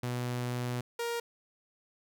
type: tone pair in turn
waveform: sawtooth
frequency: 123 / 469.4 Hz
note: B2 / A#4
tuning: -7 / +12 cents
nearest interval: octave + major seventh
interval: 2319 cents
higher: second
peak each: -28 dBFS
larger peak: neither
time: 0.03-0.81 / 0.99-1.2 s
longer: first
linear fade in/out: 5 ms
effects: none